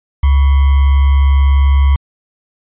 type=tone with sample-and-hold; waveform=sine; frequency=69.3 Hz; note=C#2; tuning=in tune; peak=-6 dBFS; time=0.23-1.96 s; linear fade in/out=5 ms; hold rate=1050 Hz; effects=resampled to 8000 Hz